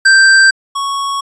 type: tone pair in turn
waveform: square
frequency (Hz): 1568 / 1108.7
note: G6 / C#6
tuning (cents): 0 / 0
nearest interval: tritone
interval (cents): 600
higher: first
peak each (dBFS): -5 / -16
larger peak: first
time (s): 0.05-0.51 / 0.75-1.21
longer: neither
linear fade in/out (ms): 10
effects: resampled to 22050 Hz